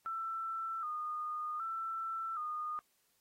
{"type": "tone with vibrato", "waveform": "sine", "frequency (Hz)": 1279, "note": "D#6", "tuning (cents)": 47, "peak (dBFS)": -36, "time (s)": [0.06, 2.79], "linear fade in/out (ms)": 0, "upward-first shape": "square", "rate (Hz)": 0.65, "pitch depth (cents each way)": 73, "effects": ["white hiss -75 dBFS RMS until 3.2 s", "AAC 48 kbps"]}